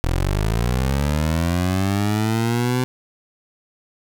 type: linear sweep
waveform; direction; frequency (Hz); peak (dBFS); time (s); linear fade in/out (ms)
20% pulse; up; 40.56 to 127.8; -13; 0.04-2.84; 0
effects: none